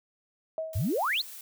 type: tone with exponential decay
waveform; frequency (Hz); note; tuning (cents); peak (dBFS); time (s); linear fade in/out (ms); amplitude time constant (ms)
sine; 640; D#5; +49; -27; 0.58-1.04; 1; 100
type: noise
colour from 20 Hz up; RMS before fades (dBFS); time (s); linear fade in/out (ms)
blue; -44; 0.73-1.41; 2
type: exponential sweep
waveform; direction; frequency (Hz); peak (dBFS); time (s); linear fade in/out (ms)
sine; up; 80.1 to 4577; -25; 0.75-1.22; 10
effects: none